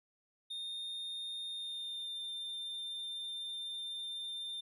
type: tone with pitch glide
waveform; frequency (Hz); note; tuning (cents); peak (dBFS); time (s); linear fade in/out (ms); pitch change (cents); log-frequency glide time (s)
triangle; 3659 to 3596; A#7 to A7; -33 to +37; -38; 0.5-4.61; 10; -30; 1.5-2.16
effects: none